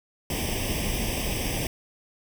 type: noise with comb filter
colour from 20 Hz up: pink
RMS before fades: -28 dBFS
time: 0.3-1.67 s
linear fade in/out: 2 ms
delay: 0.36 ms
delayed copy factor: +0.95
effects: none